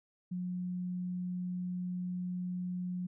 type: tone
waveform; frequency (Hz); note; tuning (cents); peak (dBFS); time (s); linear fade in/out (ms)
sine; 180.2; F#3; -45; -34; 0.31-3.07; 10
effects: none